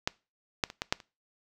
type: clicks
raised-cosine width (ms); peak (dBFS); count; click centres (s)
0.2; -9 / -8 / -24 / -13 / -7 / -30; 6; 0.075 / 0.638 / 0.701 / 0.819 / 0.925 / 1.002
effects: noise-tail reverb RT60 0.3 s tail -23 dB re dry